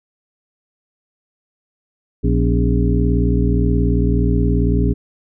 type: harmonic tone with a mistuned harmonic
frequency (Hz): 58.6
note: A#1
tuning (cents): +10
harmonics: 1 / 2 / 3 / 4 / 5 / 7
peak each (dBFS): -16 / -19 / -21 / -22 / -23 / -24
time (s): 2.23-4.94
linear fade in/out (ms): 20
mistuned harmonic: 4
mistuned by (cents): +120
effects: none